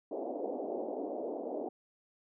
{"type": "band-pass noise", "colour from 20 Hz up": "white", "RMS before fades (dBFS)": -38, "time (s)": [0.11, 1.69], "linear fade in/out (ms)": 5, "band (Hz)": [250, 710], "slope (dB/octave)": 48, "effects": []}